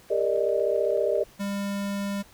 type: clicks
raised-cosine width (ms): 0.3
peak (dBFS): -37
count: 9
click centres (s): 0.091 / 0.36 / 0.49 / 0.598 / 0.761 / 0.85 / 0.906 / 0.973 / 1.155
type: chord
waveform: sine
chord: Eb major seventh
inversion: first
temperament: equal with one note detuned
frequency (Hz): 401.4 / 466.2 / 587.3 / 622.3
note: G4 / Bb4 / D5 / Eb5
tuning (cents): +41 / 0 / 0 / 0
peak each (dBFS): -27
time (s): 0.1-1.24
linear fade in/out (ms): 10
type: tone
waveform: square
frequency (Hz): 200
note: G3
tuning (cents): +35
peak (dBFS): -28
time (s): 1.39-2.23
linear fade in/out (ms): 20
effects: pink hiss -54 dBFS RMS until 2.33 s